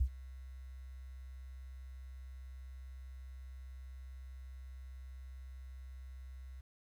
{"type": "tone with ADSR envelope", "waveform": "sine", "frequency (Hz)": 64.8, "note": "C2", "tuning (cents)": -16, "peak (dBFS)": -25, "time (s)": [0, 6.61], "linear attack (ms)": 10, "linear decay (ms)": 74, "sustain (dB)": -21, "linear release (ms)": 8, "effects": ["11-bit"]}